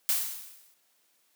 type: noise with exponential decay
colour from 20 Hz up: blue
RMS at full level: -24 dBFS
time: 0.09-0.74 s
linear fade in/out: 0 ms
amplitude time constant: 140 ms
effects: white hiss -69 dBFS RMS until 1.35 s + high-pass 200 Hz 12 dB/octave